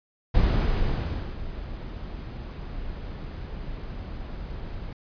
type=noise with ADSR envelope; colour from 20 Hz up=brown; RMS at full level=-20 dBFS; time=0.34-4.93 s; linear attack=12 ms; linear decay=1000 ms; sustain=-15 dB; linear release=3 ms; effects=resampled to 11025 Hz